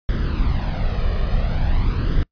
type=noise with flanger; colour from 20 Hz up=brown; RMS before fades=-19 dBFS; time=0.09-2.23 s; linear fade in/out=0 ms; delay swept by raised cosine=0.59 to 1.69 ms; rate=0.47 Hz; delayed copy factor=+0.6; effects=noise-tail reverb RT60 0.1 s tail -24 dB re dry + resampled to 11025 Hz